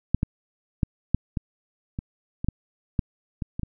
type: clicks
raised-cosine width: 5 ms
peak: -6 / -10 / -8 / -6 / -13 / -17 / -16 / -10 / -9 / -16 / -17 / -17 dBFS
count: 12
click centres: 0.146 / 0.231 / 0.832 / 1.146 / 1.372 / 1.989 / 2.445 / 2.486 / 2.992 / 3.422 / 3.595 / 3.633 s
effects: none